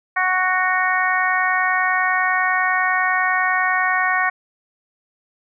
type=harmonic tone; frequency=370 Hz; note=F#4; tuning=in tune; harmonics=2 / 3 / 4 / 5 / 6; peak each=-23 / -22 / -23 / -20 / -26 dBFS; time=0.16-4.3 s; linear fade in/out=10 ms; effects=none